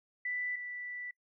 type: tone pair in turn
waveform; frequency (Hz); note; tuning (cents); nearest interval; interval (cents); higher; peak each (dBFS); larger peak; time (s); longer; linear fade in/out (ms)
sine; 1982 / 1970.6; B6 / B6; +6 / -4; unison; 10; first; -33 / -39; first; 0.25-0.56 / 0.56-1.11; second; 5
effects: noise-tail reverb RT60 0.1 s tail -24 dB re dry